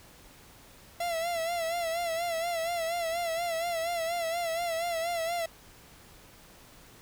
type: tone with vibrato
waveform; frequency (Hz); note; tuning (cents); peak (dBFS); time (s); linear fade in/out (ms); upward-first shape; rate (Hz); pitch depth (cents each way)
45% pulse; 674; E5; +38; -29; 1-5.46; 5; sine; 4.2; 65
effects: pink hiss -54 dBFS RMS until 7.01 s